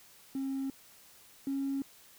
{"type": "tone pair in turn", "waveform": "triangle", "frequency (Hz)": [269.7, 274.1], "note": ["C#4", "C#4"], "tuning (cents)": [-47, -19], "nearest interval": "unison", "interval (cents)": 28, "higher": "second", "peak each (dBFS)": [-29, -27], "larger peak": "second", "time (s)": [[0.35, 0.7], [1.47, 1.82]], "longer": "neither", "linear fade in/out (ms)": 2, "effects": ["tanh soft clip ceiling -28 dBFS", "white hiss -58 dBFS RMS until 2.18 s"]}